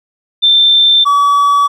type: tone pair in turn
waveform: sine / triangle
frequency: 3565 / 1141.5 Hz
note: A7 / D6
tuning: +22 / -50 cents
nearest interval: octave + minor sixth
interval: 1972 cents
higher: first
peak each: -5 dBFS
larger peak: neither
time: 0.42-1.05 / 1.05-1.68 s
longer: neither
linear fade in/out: 20 ms
effects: none